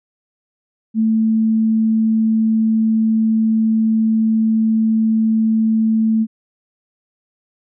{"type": "tone", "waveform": "sine", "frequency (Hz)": 221.4, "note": "A3", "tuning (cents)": 11, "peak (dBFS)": -12, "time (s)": [0.94, 6.27], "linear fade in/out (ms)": 50, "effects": []}